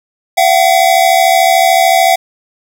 square tone pair together, 681 / 754.5 Hz, F5 / F#5, -44 / +34 cents, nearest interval major second, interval 178 cents, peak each -10 dBFS, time 0.37-2.16 s, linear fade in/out 10 ms, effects none

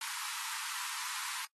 pink high-pass noise, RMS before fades -40 dBFS, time 0.01-1.45 s, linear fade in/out 2 ms, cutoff 870 Hz, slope 96 dB/octave, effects noise-tail reverb RT60 0.1 s tail -20 dB re dry + AAC 32 kbps

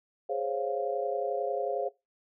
sine chord, Db major seventh, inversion second, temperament equal, 415.3 / 523.3 / 554.4 / 698.5 Hz, Ab4 / C5 / Db5 / F5, 0 / 0 / 0 / 0 cents, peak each -34 dBFS, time 0.29-1.89 s, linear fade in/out 10 ms, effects noise-tail reverb RT60 0.2 s tail -19 dB re dry

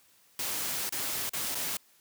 white noise with dropouts, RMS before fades -33 dBFS, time 0.39-1.77 s, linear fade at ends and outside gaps 2 ms, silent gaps 0.893-0.923 / 1.294-1.334 / 1.547-1.552 s, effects white hiss -63 dBFS RMS until 2 s + high-pass 80 Hz 12 dB/octave

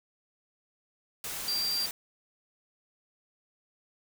sine tone in noise, 4722 Hz, D8, 9 cents sharp, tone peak -28 dBFS, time 1.48-1.86 s, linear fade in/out 2 ms, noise white, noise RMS -37 dBFS, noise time 1.24-1.91 s, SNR +6 dB, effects none

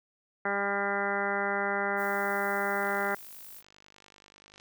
harmonic tone, 200 Hz, G3, 35 cents sharp, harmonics 1 / 2 / 3 / 4 / 5 / 6 / 7 / 8 / 9 / 10, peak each -39 / -35 / -36 / -34 / -40 / -39 / -34 / -37 / -38 / -37 dBFS, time 0.45-3.15 s, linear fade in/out 5 ms
violet noise, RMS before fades -47 dBFS, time 1.96-3.63 s, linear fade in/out 50 ms
click train, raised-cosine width 0.2 ms, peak -37 dBFS, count 90, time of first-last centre 2.83-4.599 s, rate 50.3 Hz
effects none

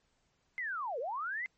sine linear two-way sweep, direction down then up, 2093 to 442.1 to 2093 Hz, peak -34 dBFS, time 0.58-1.46 s, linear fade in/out 0 ms, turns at 0.99 s, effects pink hiss -75 dBFS RMS until 1.57 s + MP3 32 kbps

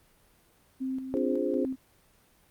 sine tone with tremolo, 262.4 Hz, C4, 5 cents sharp, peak -29 dBFS, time 0.8-1.76 s, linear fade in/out 20 ms, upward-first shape square, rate 2.7 Hz, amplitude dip 50%
sine chord, D half-diminished seventh, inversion none, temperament equal with one note detuned, 293.7 / 349.2 / 412.2 / 523.3 Hz, D4 / F4 / Ab4 / C5, 0 / 0 / -13 / 0 cents, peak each -32 dBFS, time 1.14-1.65 s, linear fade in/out 0 ms
effects pink hiss -63 dBFS RMS until 2.5 s + Opus 32 kbps

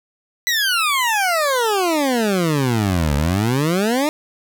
20% pulse exponential two-way sweep, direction down then up, 2001 to 69.5 to 312.5 Hz, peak -11 dBFS, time 0.47-4.09 s, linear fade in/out 0 ms, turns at 3.15 s, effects none

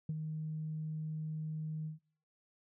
sine tone with ADSR envelope, 155.9 Hz, D#3, 4 cents sharp, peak -30 dBFS, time 0.09-1.99 s, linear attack 4 ms, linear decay 30 ms, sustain -6 dB, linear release 130 ms, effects noise-tail reverb RT60 0.5 s tail -23 dB re dry + tanh soft clip ceiling -30 dBFS

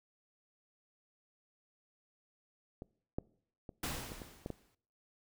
clicks, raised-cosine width 2 ms, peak -31 / -22 / -32 / -32 / -32 / -26 / -26 dBFS, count 7, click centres 2.821 / 3.185 / 3.692 / 4.119 / 4.218 / 4.461 / 4.503 s
pink noise with exponential decay, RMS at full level -36 dBFS, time 3.83-4.75 s, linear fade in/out 5 ms, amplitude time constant 200 ms
effects noise-tail reverb RT60 0.6 s tail -23 dB re dry

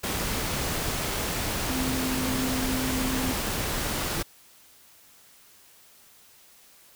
sine tone in noise, 258.4 Hz, C4, 21 cents flat, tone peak -28 dBFS, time 1.69-3.33 s, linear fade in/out 10 ms, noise pink, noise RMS -29 dBFS, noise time 0.03-4.23 s, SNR -2 dB, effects white hiss -55 dBFS RMS until 6.95 s

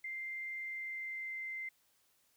sine tone with pitch glide, 2093 to 2080 Hz, C7 to C7, 0 to -11 cents, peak -39 dBFS, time 0.04-1.69 s, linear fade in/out 5 ms, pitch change -11 cents, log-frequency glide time 0.55-1.38 s, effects white hiss -73 dBFS RMS until 2.36 s

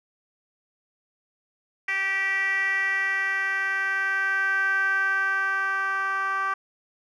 10% pulse tone with band-pass filter sweep, 388.5 Hz, G4, 16 cents flat, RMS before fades -25 dBFS, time 1.88-6.54 s, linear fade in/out 5 ms, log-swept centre 2100 to 1300 Hz, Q 6.4, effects none

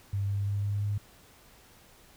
sine tone with pitch steps, 99.5 / 100.25 / 101.01 / 101.77 / 102.53 Hz, G2 / G2 / G#2 / G#2 / G#2, +26 / +39 / -48 / -35 / -22 cents, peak -27 dBFS, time 0.13-0.98 s, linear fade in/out 5 ms, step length 170 ms, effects pink hiss -57 dBFS RMS until 2.16 s

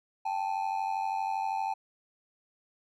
triangle ring-modulated tone, 830.6 Hz, G#5, in tune, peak -24 dBFS, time 0.25-1.74 s, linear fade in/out 10 ms, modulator 46.3 Hz, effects none

